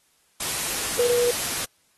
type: tone in noise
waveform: sine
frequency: 483.8 Hz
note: B4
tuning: 36 cents flat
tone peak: -18 dBFS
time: 0.99-1.31 s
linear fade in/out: 5 ms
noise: white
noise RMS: -27 dBFS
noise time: 0.4-1.65 s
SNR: +6 dB
effects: white hiss -64 dBFS RMS until 1.97 s + AAC 32 kbps